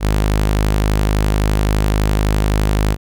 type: tone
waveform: sawtooth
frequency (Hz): 51.8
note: G#1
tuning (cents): -4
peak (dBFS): -9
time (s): 0-2.97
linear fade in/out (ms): 50
effects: none